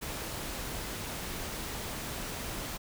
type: noise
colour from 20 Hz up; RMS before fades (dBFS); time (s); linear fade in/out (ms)
pink; -38; 0.01-2.78; 20
effects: none